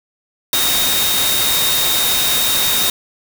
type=tone in noise; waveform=sine; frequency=3715 Hz; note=A#7; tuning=7 cents flat; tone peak=-18 dBFS; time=0.53-2.9 s; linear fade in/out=2 ms; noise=white; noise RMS=-17 dBFS; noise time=0.53-2.9 s; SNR=-4 dB; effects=none